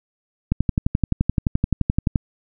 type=click train; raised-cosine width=5 ms; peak=-5 dBFS; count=20; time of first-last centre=0.52-2.158 s; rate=11.6 Hz; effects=none